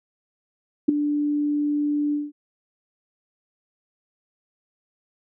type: tone with ADSR envelope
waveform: sine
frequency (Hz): 293.7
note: D4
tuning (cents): 0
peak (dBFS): -9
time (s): 0.88-2.32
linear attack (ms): 11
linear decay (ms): 6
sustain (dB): -11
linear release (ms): 190
effects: none